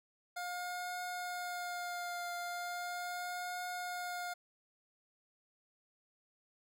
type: tone with vibrato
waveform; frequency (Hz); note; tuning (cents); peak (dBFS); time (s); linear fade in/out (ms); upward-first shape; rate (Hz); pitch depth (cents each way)
25% pulse; 710; F5; +28; -35; 0.36-4.34; 10; triangle; 0.38; 24
effects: none